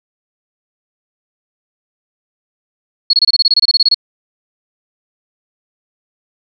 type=tone bursts; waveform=sine; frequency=4343 Hz; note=C#8; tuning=36 cents flat; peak=-6 dBFS; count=15; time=3.1-3.945 s; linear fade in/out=5 ms; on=33 ms; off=25 ms; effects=none